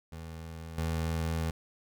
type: tone with level steps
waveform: 25% pulse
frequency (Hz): 81.4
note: E2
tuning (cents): -21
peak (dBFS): -37 / -26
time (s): 0.12-1.51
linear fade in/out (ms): 5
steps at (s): 0.78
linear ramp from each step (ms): 2
effects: none